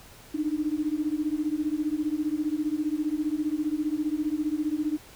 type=beating tone pair; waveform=sine; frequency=296.6 / 311.6 Hz; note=D4 / D#4; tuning=+17 / +3 cents; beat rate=15 Hz; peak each=-28 dBFS; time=0.34-4.98 s; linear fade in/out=10 ms; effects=pink hiss -50 dBFS RMS until 5.15 s